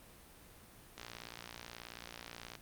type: click train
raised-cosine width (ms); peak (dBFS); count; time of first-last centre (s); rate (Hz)
0.2; -28; 93; 0.98-2.553; 58.5
effects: pink hiss -58 dBFS RMS until 2.61 s + Opus 32 kbps